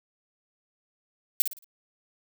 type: noise with echo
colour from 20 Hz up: violet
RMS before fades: -20 dBFS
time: 1.4-1.42 s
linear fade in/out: 0 ms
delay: 56 ms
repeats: 4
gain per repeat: -9 dB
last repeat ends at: 1.644 s
effects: none